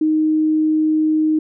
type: tone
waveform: sine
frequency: 311.1 Hz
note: D#4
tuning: in tune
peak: -13 dBFS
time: 0.01-1.39 s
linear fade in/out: 5 ms
effects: none